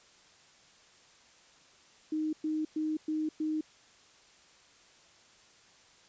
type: tone bursts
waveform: sine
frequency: 310.5 Hz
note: D#4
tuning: 3 cents flat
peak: -29 dBFS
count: 5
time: 2.12-3.61 s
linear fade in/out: 5 ms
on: 210 ms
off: 110 ms
effects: white hiss -60 dBFS RMS until 6.08 s + resampled to 16000 Hz